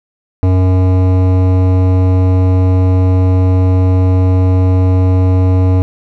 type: tone with hard clipping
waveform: sine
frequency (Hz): 92.5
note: F#2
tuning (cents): 0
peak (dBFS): -9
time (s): 0.43-5.82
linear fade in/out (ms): 0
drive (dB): 15
effects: none